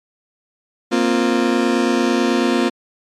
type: chord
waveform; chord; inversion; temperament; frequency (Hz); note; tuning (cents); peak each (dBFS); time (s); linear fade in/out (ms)
35% pulse; Bb suspended second; none; just; 233.1 / 262.2 / 349.6; Bb3 / C4 / F4; 0 / +4 / +2; -17; 0.91-2.7; 20
effects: low-pass 6000 Hz 12 dB/octave + MP3 96 kbps